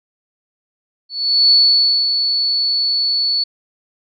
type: tone with ADSR envelope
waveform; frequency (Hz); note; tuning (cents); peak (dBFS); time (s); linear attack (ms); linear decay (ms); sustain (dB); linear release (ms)
sine; 4435; C#8; 0; -7; 1.09-3.44; 420; 550; -7; 8
effects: none